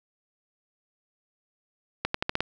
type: accelerating click train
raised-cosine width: 0.3 ms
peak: -9 dBFS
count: 6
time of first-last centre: 2.05-2.406 s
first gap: 94 ms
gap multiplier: 0.86
effects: none